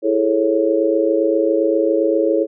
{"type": "chord", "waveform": "sine", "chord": "A major seventh", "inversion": "second", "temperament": "just", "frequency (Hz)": [330, 412.5, 440, 550], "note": ["E4", "G#4", "A4", "C#5"], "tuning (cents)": [2, -12, 0, -14], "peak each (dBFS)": [-18, -22, -19, -18], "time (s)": [0.02, 2.47], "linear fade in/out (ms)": 50, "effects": []}